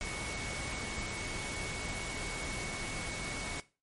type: tone in noise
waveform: sine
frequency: 2217 Hz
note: C#7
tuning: in tune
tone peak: -42 dBFS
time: 0.01-3.6 s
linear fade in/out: 0 ms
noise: pink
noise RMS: -39 dBFS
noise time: 0.01-3.6 s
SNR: -6 dB
effects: noise-tail reverb RT60 0.3 s tail -17 dB re dry + MP3 48 kbps